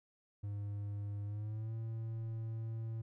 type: tone with pitch glide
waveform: triangle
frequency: 102.1 to 112.63 Hz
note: G#2 to A2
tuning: -29 to +41 cents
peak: -36 dBFS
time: 0.43-3.02 s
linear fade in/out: 10 ms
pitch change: +170 cents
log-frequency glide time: 1.25-1.74 s
effects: none